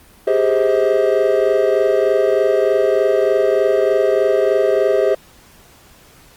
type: chord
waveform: triangle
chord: Ab major seventh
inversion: third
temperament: equal with one note detuned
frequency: 392 / 415.3 / 523.3 / 637.2 Hz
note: G4 / Ab4 / C5 / Eb5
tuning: 0 / 0 / 0 / +41 cents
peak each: -16 dBFS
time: 0.27-5.15 s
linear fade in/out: 5 ms
effects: pink hiss -47 dBFS RMS until 6.36 s + Opus 32 kbps